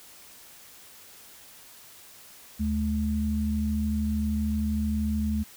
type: tone pair together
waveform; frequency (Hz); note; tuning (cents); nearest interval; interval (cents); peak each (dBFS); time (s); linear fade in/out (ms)
sine; 75.7 / 214.1; D#2 / A3; -47 / -47; octave + tritone; 1800; -28 / -26; 2.59-5.44; 20
effects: white hiss -50 dBFS RMS until 5.56 s